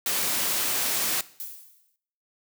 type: noise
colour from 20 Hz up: white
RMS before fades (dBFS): -26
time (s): 0.06-1.21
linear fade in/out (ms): 2
type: noise with exponential decay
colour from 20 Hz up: violet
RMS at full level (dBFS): -33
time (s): 1.4-1.96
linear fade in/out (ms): 0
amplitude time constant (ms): 120
effects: noise-tail reverb RT60 0.7 s tail -19 dB re dry + high-pass 150 Hz 12 dB/octave